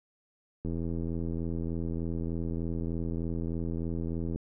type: click train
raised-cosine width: 3 ms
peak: -22 dBFS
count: 310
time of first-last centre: 0.65-4.359 s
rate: 83.3 Hz
effects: none

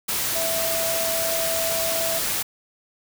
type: tone in noise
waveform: sine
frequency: 659.3 Hz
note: E5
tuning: in tune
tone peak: -26 dBFS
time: 0.35-2.19 s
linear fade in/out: 10 ms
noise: white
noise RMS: -25 dBFS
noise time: 0.08-2.43 s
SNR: -4 dB
effects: none

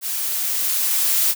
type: noise with level ramp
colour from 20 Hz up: blue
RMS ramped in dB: -25 to -17 dBFS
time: 0.01-1.35 s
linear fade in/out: 50 ms
effects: none

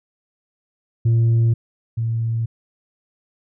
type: tone pair in turn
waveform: sine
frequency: 115.2 / 114.4 Hz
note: A#2 / A#2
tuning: -20 / -32 cents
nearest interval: unison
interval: 12 cents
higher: first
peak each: -10 / -18 dBFS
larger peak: first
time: 1.05-1.54 / 1.97-2.46 s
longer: neither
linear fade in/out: 10 ms
effects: tanh soft clip ceiling -12 dBFS

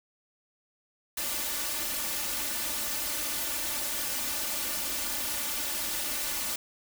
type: noise with comb filter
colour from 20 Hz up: white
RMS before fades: -32 dBFS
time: 1.17-6.56 s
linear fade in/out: 5 ms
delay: 3.4 ms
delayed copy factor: +0.8
effects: none

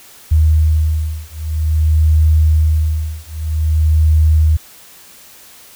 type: beating tone pair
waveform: sine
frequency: 77.78 / 78.29 Hz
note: D#2 / D#2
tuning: 0 / +11 cents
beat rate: 0.51 Hz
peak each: -13 dBFS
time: 0.31-4.57 s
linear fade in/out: 10 ms
effects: white hiss -41 dBFS RMS until 5.75 s

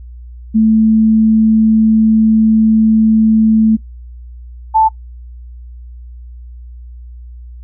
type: tone pair in turn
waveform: sine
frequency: 220 / 880 Hz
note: A3 / A5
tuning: 0 / 0 cents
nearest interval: 2 octaves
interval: 2400 cents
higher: second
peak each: -6 dBFS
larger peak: neither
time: 0.54-3.77 / 4.74-4.89 s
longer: first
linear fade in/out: 20 ms
effects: noise-tail reverb RT60 0.1 s tail -22 dB re dry + added 60 Hz sine -29 dBFS peak until 7.63 s

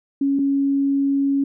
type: tone pair in turn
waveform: sine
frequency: 277.2 / 277.2 Hz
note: C#4 / C#4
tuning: 0 / 0 cents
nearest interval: unison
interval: 0 cents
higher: neither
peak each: -16 dBFS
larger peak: neither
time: 0.21-0.39 / 0.39-1.44 s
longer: second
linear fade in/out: 5 ms
effects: none

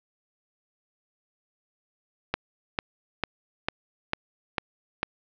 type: click train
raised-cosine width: 0.3 ms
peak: -8 dBFS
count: 7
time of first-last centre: 2.34-5.031 s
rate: 2.23 Hz
effects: low-pass 4000 Hz 12 dB/octave

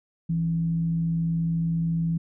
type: tone with frequency modulation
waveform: sine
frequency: 165.8 Hz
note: E3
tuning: 10 cents sharp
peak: -22 dBFS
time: 0.29-2.18 s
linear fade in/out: 10 ms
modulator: 109 Hz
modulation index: 0.2
effects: none

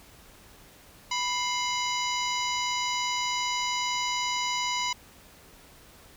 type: harmonic tone with a mistuned harmonic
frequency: 987.8 Hz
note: B5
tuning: in tune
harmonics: 1 / 2 / 3 / 4 / 5 / 6 / 7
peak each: -30 / -33 / -35 / -36 / -37 / -38 / -38 dBFS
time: 1.11-4.93 s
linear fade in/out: 5 ms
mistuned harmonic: 2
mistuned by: +110 cents
effects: pink hiss -53 dBFS RMS until 6.16 s

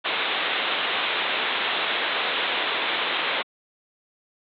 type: low-pass noise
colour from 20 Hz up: white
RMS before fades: -25 dBFS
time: 0.04-3.43 s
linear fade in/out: 20 ms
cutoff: 3800 Hz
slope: 96 dB/octave
effects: high-pass 400 Hz 12 dB/octave

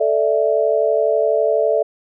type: chord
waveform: sine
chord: A suspended fourth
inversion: none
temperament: equal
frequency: 440 / 587.3 / 659.3 Hz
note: A4 / D5 / E5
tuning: 0 / 0 / 0 cents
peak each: -18 dBFS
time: 0-1.83 s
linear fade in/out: 10 ms
effects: none

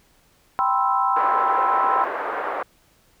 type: chord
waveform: sine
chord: C major seventh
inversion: second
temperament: equal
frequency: 784 / 987.8 / 1046.5 / 1318.5 Hz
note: G5 / B5 / C6 / E6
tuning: 0 / 0 / 0 / 0 cents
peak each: -23 dBFS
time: 0.59-2.04 s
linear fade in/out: 0 ms
type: band-pass noise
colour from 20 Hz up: white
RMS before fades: -27 dBFS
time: 1.16-2.63 s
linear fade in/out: 5 ms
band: 390 to 1400 Hz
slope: 24 dB/octave
effects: pink hiss -59 dBFS RMS until 3.2 s

